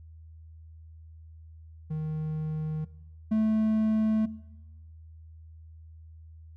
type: tone pair in turn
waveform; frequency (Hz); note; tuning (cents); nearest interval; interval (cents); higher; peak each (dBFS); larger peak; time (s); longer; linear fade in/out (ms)
triangle; 155.56 / 218; D#3 / A3; 0 / -16; tritone; 584; second; -27 / -20; second; 1.9-2.85 / 3.31-4.26; neither; 10
effects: noise-tail reverb RT60 1.0 s tail -19 dB re dry + added 80 Hz sine -46 dBFS peak until 6.56 s